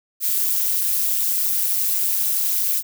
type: noise with amplitude modulation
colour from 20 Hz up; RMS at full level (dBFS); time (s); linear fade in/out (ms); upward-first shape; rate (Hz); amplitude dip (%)
violet; -17; 0.2-2.83; 50; sine; 194; 80
effects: none